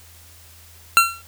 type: tone with exponential decay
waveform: 25% pulse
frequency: 1363 Hz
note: F6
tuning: 43 cents flat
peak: -3 dBFS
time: 0.97-1.22 s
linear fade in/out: 0 ms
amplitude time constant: 54 ms
effects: added 83 Hz sine -48 dBFS peak until 1.27 s + white hiss -48 dBFS RMS until 1.27 s